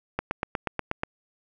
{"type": "click train", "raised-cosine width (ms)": 0.5, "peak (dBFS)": -11, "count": 8, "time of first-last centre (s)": [0.19, 1.034], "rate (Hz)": 8.29, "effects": []}